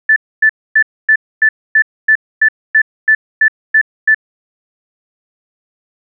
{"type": "tone bursts", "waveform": "sine", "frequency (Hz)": 1754, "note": "A6", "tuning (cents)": -6, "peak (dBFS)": -5, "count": 13, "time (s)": [0.09, 4.146], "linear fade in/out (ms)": 5, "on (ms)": 72, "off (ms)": 260, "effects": []}